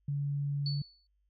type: tone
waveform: sine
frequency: 142.5 Hz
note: C#3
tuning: 48 cents sharp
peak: -30 dBFS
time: 0.08-0.82 s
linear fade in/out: 5 ms
type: tone with exponential decay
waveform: sine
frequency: 4457 Hz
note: C#8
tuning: 9 cents sharp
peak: -33 dBFS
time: 0.66-1.07 s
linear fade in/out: 2 ms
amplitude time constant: 87 ms
effects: added 50 Hz sine -70 dBFS peak until 1.29 s